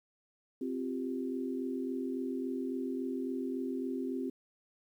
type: chord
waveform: sine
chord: C suspended fourth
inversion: none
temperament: just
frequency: 261.6 / 348.8 / 392.4 Hz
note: C4 / F4 / G4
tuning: 0 / -2 / +2 cents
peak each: -35 / -40 / -40 dBFS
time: 0.61-4.3 s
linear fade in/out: 5 ms
effects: 11-bit